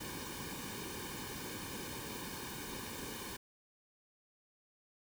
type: noise with comb filter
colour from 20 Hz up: pink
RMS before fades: -44 dBFS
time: 0-3.37 s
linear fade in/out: 10 ms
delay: 1.5 ms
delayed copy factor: -0.8
effects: none